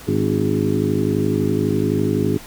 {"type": "harmonic tone with a mistuned harmonic", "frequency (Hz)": 51.91, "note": "G#1", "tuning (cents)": 0, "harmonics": [2, 3, 4, 5, 6, 7, 8], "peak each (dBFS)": [-24, -24, -24, -24, -24, -24, -24], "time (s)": [0.07, 2.38], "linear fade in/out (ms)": 10, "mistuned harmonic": 6, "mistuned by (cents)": -52, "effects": ["pink hiss -39 dBFS RMS until 2.46 s"]}